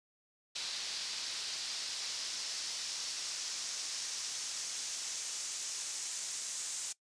pink noise with band-pass filter sweep, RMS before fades -40 dBFS, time 0.55-6.93 s, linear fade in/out 10 ms, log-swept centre 4500 to 7100 Hz, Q 2.1, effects noise-tail reverb RT60 0.1 s tail -20 dB re dry + resampled to 22050 Hz

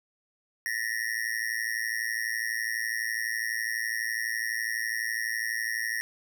square tone with amplitude modulation, 1864.7 Hz, A#6, in tune, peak -25 dBFS, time 0.66-6.01 s, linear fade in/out 0 ms, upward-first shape sine, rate 112 Hz, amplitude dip 100%, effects none

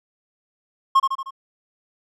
triangle tone with echo, 1077 Hz, C6, 50 cents sharp, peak -9 dBFS, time 0.95-1 s, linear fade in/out 10 ms, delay 77 ms, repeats 4, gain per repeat -5 dB, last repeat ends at 1.308 s, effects none

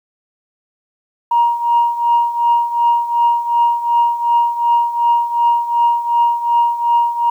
sine tone with tremolo, 944 Hz, A#5, 22 cents sharp, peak -7 dBFS, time 1.31-7.3 s, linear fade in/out 5 ms, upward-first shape triangle, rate 2.7 Hz, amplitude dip 80%, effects tanh soft clip ceiling -5 dBFS + 8-bit

